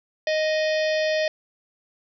harmonic tone with a mistuned harmonic, 622.3 Hz, D#5, in tune, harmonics 1 / 3 / 4 / 5 / 6 / 7 / 8 / 9, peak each -21 / -29 / -33 / -38 / -38 / -37 / -37 / -41 dBFS, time 0.27-1.28 s, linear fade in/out 2 ms, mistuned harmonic 6, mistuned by -96 cents, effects none

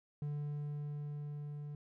triangle tone with level ramp, 146.83 Hz, D3, in tune, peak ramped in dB -34 to -40 dBFS, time 0.22-1.75 s, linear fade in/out 2 ms, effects none

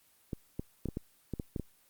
clicks, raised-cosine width 3 ms, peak -22 dBFS, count 9, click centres 0.332 / 0.595 / 0.857 / 0.887 / 0.971 / 1.337 / 1.398 / 1.562 / 1.597 s, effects white hiss -66 dBFS RMS until 1.89 s + Opus 24 kbps

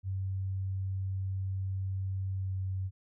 sine tone with pitch glide, 95.6 to 94.72 Hz, G2 to F#2, -43 to +41 cents, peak -31 dBFS, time 0.03-2.91 s, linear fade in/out 50 ms, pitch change -16 cents, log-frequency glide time 2.34-2.54 s, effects none

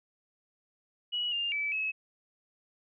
sine tone with pitch steps, 2922 / 2805 / 2306 / 2577 Hz, F#7 / F7 / D7 / E7, -22 / +7 / -32 / -40 cents, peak -29 dBFS, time 1.12-1.92 s, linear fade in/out 20 ms, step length 200 ms, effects none

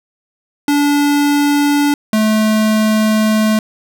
square tone pair in turn, 288.8 / 216.4 Hz, D4 / A3, -29 / -29 cents, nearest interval perfect fourth, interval 500 cents, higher first, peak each -11 dBFS, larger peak neither, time 0.68-1.94 / 2.13-3.59 s, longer second, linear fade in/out 2 ms, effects none

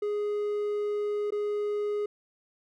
triangle tone with dropouts, 415.3 Hz, G#4, in tune, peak -25 dBFS, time 0.02-2.06 s, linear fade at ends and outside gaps 5 ms, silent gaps 1.306-1.321 s, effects none

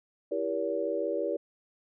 sine chord, E diminished seventh, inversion none, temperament just, 329.6 / 395.6 / 474.7 / 569.6 Hz, E4 / G4 / Bb4 / Db5, 0 / +16 / +31 / +47 cents, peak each -35 / -34 / -33 / -32 dBFS, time 0.31-1.37 s, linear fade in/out 10 ms, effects none

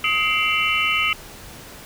sine tone cluster, 1266 / 2103 / 2327 / 2725 / 2986 Hz, D#6 / C7 / D7 / F7 / F#7, +30 / +8 / -17 / -43 / +15 cents, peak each -24 dBFS, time 0.04-1.13 s, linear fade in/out 2 ms, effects pink hiss -40 dBFS RMS until 1.85 s

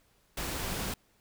sine tone in noise, 189.5 Hz, F#3, 42 cents sharp, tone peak -43 dBFS, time 0.64-0.9 s, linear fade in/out 5 ms, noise pink, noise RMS -35 dBFS, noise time 0.37-0.94 s, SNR -11 dB, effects pink hiss -68 dBFS RMS until 1.2 s

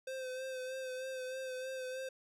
square tone with vibrato, 518 Hz, C5, 17 cents flat, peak -40 dBFS, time 0.07-2.09 s, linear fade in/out 5 ms, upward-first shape sine, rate 3.2 Hz, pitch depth 30 cents each way, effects low-pass 11000 Hz 12 dB/octave

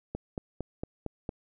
click train, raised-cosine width 2 ms, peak -20 dBFS, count 6, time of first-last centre 0.15-1.292 s, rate 4.38 Hz, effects none

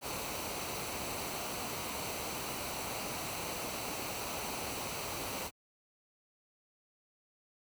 pink noise with comb filter, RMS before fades -39 dBFS, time 0.01-5.51 s, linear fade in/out 50 ms, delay 0.58 ms, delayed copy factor -0.5, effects high-pass 60 Hz 12 dB/octave

